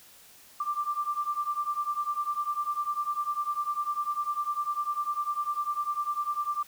sine beating tone pair, 1174.7 / 1184.7 Hz, D6 / D6, 0 / +15 cents, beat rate 10 Hz, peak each -32 / -30 dBFS, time 0.6-6.63 s, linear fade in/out 5 ms, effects white hiss -54 dBFS RMS until 6.67 s

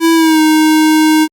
square tone with pitch glide, 329.6 to 311.6 Hz, E4 to D#4, 0 to +3 cents, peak -7 dBFS, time 0-1.28 s, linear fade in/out 50 ms, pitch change -97 cents, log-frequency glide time 0.14-0.4 s, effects Opus 48 kbps

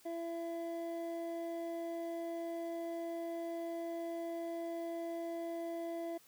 triangle tone pair together, 335.9 / 671 Hz, E4 / E5, +33 / +31 cents, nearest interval octave, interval 1198 cents, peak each -39 / -39 dBFS, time 0.05-6.18 s, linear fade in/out 10 ms, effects white hiss -64 dBFS RMS until 6.27 s + high-pass 60 Hz 12 dB/octave

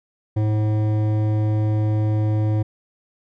triangle tone with hard clipping, 107.2 Hz, A2, 45 cents flat, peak -19 dBFS, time 0.36-2.63 s, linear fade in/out 10 ms, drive 16 dB, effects none

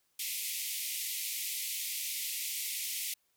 white band-pass noise, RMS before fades -37 dBFS, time 0.19-3.14 s, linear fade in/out 5 ms, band 2000 to 16000 Hz, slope 96 dB/octave, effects white hiss -75 dBFS RMS until 3.36 s

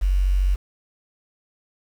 sine tone with quantisation, 46.96 Hz, F#1, 26 cents sharp, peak -16 dBFS, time 0.01-0.56 s, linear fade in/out 20 ms, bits 7, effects none

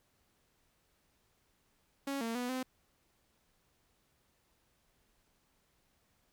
sawtooth tone with pitch steps, 276.7 / 228.6 / 246.2 / 257.4 Hz, C#4 / A#3 / B3 / C4, -3 / -34 / -5 / -28 cents, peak -31 dBFS, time 2.07-2.63 s, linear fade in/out 5 ms, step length 140 ms, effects pink hiss -74 dBFS RMS until 6.32 s

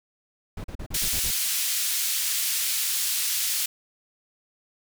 brown noise bursts, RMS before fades -34 dBFS, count 7, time 0.57-1.308 s, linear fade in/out 5 ms, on 72 ms, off 39 ms
white band-pass noise, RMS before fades -26 dBFS, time 0.94-3.66 s, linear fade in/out 5 ms, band 2500 to 16000 Hz, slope 12 dB/octave
effects none

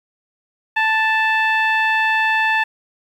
15% pulse tone with low-pass filter, 880 Hz, A5, in tune, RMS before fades -17 dBFS, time 0.76-2.64 s, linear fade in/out 10 ms, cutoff 2200 Hz, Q 1.6, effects 8-bit

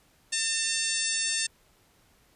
harmonic tone, 899 Hz, A5, 37 cents sharp, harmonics 2 / 3 / 4 / 5 / 6 / 7 / 8 / 9 / 10, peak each -35 / -35 / -35 / -35 / -35 / -35 / -35 / -35 / -35 dBFS, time 0.32-1.47 s, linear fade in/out 10 ms, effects pink hiss -63 dBFS RMS until 2.35 s + resampled to 32000 Hz

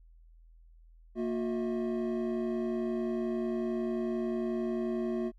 triangle tone cluster, 231.4 / 360.4 / 643 Hz, A#3 / F#4 / E5, -13 / -45 / -43 cents, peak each -31 / -31 / -39 dBFS, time 1.15-5.32 s, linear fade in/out 50 ms, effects added 41 Hz sine -54 dBFS peak until 5.38 s

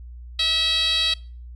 10% pulse tone with band-pass filter, 648 Hz, E5, 30 cents flat, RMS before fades -21 dBFS, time 0.39-1.14 s, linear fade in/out 5 ms, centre 4000 Hz, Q 5, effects noise-tail reverb RT60 0.4 s tail -24 dB re dry + added 60 Hz sine -36 dBFS peak until 1.55 s

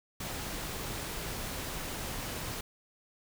pink noise, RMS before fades -38 dBFS, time 0.2-2.61 s, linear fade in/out 5 ms, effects none

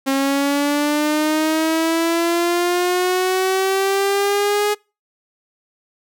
sawtooth linear sweep, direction up, 269 to 417.7 Hz, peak -12 dBFS, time 0.06-4.75 s, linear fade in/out 20 ms, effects noise-tail reverb RT60 0.3 s tail -26 dB re dry

